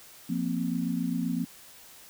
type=chord; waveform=sine; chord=F suspended fourth; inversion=none; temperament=equal with one note detuned; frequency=174.61 / 233.1 / 260.7 Hz; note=F3 / Bb3 / C4; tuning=0 / 0 / -6 cents; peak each=-31 dBFS; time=0.29-1.45 s; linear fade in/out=10 ms; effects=white hiss -51 dBFS RMS until 2.09 s